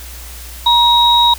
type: tone pair together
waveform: sine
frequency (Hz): 950 / 3800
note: A#5 / A#7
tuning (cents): +33 / +33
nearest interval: 2 octaves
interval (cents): 2400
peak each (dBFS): -10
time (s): 0.66-1.34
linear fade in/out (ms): 5
effects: added 60 Hz sine -31 dBFS peak until 1.38 s + white hiss -34 dBFS RMS until 1.38 s

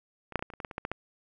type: clicks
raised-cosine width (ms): 0.5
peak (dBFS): -28 / -10 / -23 / -17 / -29 / -28 / -24 / -19 / -26 / -18 / -17 / -17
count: 12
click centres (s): 0.323 / 0.357 / 0.393 / 0.425 / 0.502 / 0.537 / 0.602 / 0.648 / 0.712 / 0.781 / 0.851 / 0.916
effects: none

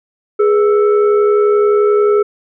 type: tone with frequency modulation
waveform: sine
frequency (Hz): 415.3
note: G#4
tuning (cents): 0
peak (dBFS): -8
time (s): 0.39-2.23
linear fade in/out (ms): 10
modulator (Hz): 902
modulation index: 0.51
effects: none

